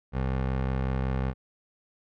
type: tone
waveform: 20% pulse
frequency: 65.41 Hz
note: C2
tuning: in tune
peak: -21 dBFS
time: 0.12-1.34 s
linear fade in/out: 50 ms
effects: low-pass 2000 Hz 12 dB/octave